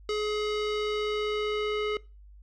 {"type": "tone with low-pass filter sweep", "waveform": "square", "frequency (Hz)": 422.4, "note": "G#4", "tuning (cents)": 29, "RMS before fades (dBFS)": -29, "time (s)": [0.09, 1.97], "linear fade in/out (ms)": 2, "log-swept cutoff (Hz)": [4700, 2900], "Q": 1.7, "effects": ["noise-tail reverb RT60 0.3 s tail -22 dB re dry", "added 50 Hz sine -48 dBFS peak until 2.42 s"]}